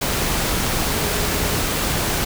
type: tone in noise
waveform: sine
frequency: 416.9 Hz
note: G#4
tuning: 7 cents sharp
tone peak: -31 dBFS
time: 0.87-1.56 s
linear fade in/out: 10 ms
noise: pink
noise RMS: -21 dBFS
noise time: 0.01-2.25 s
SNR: -13 dB
effects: none